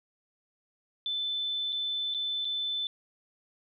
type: tone with dropouts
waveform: sine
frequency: 3520 Hz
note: A7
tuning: in tune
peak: -29 dBFS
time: 1.06-2.87 s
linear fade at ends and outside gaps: 1 ms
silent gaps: 1.723-1.727 / 2.14-2.146 / 2.447-2.452 s
effects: none